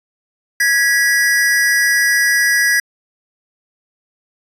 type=tone pair together; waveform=square; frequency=1661.2 / 1945.5 Hz; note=G#6 / B6; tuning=0 / -27 cents; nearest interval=minor third; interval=273 cents; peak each=-15 dBFS; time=0.6-2.8 s; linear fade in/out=5 ms; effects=resampled to 32000 Hz